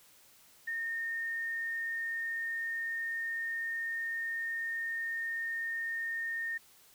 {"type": "tone", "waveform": "sine", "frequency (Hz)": 1832, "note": "A#6", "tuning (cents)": -31, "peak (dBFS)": -33, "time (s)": [0.67, 6.58], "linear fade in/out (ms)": 10, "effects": ["white hiss -61 dBFS RMS until 6.94 s"]}